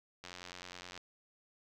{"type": "click train", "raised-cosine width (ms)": 0.2, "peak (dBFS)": -29, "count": 67, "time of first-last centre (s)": [0.24, 0.977], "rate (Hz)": 89.6, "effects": []}